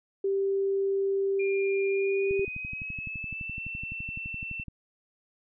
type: tone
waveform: sine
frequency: 392 Hz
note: G4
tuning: in tune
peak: -24 dBFS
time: 0.24-2.45 s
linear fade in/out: 5 ms
type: tone with pitch glide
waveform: sine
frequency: 2405 to 2684 Hz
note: D7 to E7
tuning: +41 to +31 cents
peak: -34 dBFS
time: 1.39-4.64 s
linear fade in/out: 10 ms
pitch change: +190 cents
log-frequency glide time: 1.89-3.6 s
type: click train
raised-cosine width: 5 ms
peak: -28 dBFS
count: 29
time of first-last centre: 2.31-4.683 s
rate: 11.8 Hz
effects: none